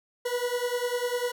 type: beating tone pair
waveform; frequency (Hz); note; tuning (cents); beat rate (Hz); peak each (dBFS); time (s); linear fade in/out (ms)
40% pulse; 483.5 / 493.5; B4 / B4; -37 / -1; 10; -29; 0.25-1.32; 10
effects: none